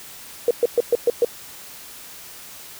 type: tone bursts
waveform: sine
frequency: 476.8 Hz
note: A#4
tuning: 39 cents sharp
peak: -12 dBFS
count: 6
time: 0.48-1.248 s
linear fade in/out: 2 ms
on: 28 ms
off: 120 ms
effects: white hiss -40 dBFS RMS until 2.79 s